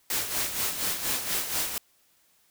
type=noise with tremolo; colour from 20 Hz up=white; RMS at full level=-27 dBFS; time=0.1-1.78 s; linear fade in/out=2 ms; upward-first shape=sine; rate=4.2 Hz; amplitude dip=60%; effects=white hiss -65 dBFS RMS until 2.5 s